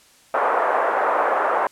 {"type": "band-pass noise", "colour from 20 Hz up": "pink", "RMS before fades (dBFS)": -20, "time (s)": [0.34, 1.67], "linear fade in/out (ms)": 2, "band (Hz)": [520, 1400], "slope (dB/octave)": 24, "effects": ["white hiss -53 dBFS RMS until 1.71 s", "low-pass 10000 Hz 12 dB/octave"]}